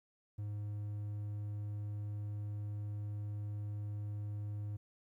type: tone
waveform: triangle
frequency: 103.83 Hz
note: G#2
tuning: in tune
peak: -36 dBFS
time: 0.38-4.77 s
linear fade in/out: 10 ms
effects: 13-bit